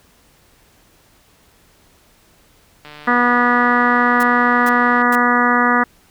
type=click train; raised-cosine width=0.3 ms; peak=-21 dBFS; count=324; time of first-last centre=2.85-5.018 s; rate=149 Hz
type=harmonic tone; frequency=243.4 Hz; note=B3; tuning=25 cents flat; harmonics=1 / 2 / 3 / 4 / 5 / 6 / 7 / 8; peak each=-18 / -23 / -22 / -20 / -17 / -21 / -21 / -21 dBFS; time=3.07-5.84 s; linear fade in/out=10 ms
type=noise bursts; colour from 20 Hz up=white; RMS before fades=-30 dBFS; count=3; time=4.2-5.153 s; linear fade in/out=2 ms; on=31 ms; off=430 ms
effects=pink hiss -53 dBFS RMS until 6.1 s